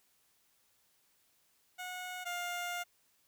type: tone pair in turn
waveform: 15% pulse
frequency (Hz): 729 / 705.4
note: F#5 / F5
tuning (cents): -26 / +17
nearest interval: minor second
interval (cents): 57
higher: first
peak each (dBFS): -34 / -30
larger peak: second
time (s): 1.78-2.25 / 2.25-2.84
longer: second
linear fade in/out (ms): 20
effects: white hiss -72 dBFS RMS until 3.27 s